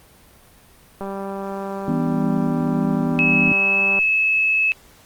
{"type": "click train", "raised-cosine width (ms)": 1, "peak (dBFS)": -16, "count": 585, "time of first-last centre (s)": [1.01, 3.99], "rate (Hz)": 196}
{"type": "chord", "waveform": "sine", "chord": "E minor seventh", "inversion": "none", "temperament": "just", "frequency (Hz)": [164.81, 197.78, 247.2, 296.7], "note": ["E3", "G3", "B3", "D4"], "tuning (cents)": [0, 16, 2, 18], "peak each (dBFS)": [-23, -26, -21, -27], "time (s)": [1.88, 3.52], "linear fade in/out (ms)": 2}
{"type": "tone with pitch glide", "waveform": "sine", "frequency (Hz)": [2578, 2593], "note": ["E7", "E7"], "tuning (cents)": [-39, -29], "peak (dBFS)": -15, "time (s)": [3.19, 4.72], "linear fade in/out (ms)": 0, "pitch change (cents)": 10, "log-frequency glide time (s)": [3.6, 3.81]}
{"effects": ["pink hiss -50 dBFS RMS until 5.05 s", "Opus 32 kbps"]}